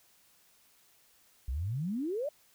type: exponential sweep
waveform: sine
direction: up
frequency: 57.8 to 623 Hz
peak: -31 dBFS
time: 1.48-2.29 s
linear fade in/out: 5 ms
effects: white hiss -65 dBFS RMS until 2.54 s